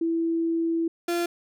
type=tone pair in turn; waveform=sine / 35% pulse; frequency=330.9 / 344.5 Hz; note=E4 / F4; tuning=+7 / -24 cents; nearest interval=minor second; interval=69 cents; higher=second; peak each=-22 dBFS; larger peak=neither; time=0.01-0.88 / 1.08-1.26 s; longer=first; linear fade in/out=5 ms; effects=none